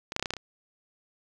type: clicks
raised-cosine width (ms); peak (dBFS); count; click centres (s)
0.2; -17 / -9 / -12 / -10 / -13 / -12 / -18 / -22; 8; 0.121 / 0.164 / 0.196 / 0.226 / 0.258 / 0.306 / 0.337 / 0.367
effects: none